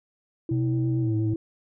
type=tone with vibrato; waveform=sine; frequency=324.5 Hz; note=E4; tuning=27 cents flat; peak=-26 dBFS; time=0.49-1.36 s; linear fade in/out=2 ms; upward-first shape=square; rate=8.5 Hz; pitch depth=17 cents each way
type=tone with pitch glide; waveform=sine; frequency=126.4 to 111.32 Hz; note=B2 to A2; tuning=+41 to +21 cents; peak=-22 dBFS; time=0.51-1.34 s; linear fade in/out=5 ms; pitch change=-220 cents; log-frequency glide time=1.02-1.12 s
effects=tanh soft clip ceiling -15 dBFS